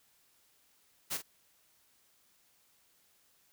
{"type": "noise with echo", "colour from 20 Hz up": "white", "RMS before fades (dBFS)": -35, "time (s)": [1.1, 1.18], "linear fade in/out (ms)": 20, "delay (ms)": 44, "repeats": 1, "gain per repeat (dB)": -10, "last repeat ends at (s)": 1.224, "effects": ["white hiss -69 dBFS RMS until 3.52 s"]}